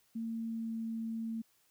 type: tone with pitch glide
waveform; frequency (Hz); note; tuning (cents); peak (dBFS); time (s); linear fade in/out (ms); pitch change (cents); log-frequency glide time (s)
sine; 227.1 to 225.7; A#3 to A3; -45 to +44; -35; 0.15-1.42; 10; -11; 0.45-0.76
effects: white hiss -71 dBFS RMS until 1.7 s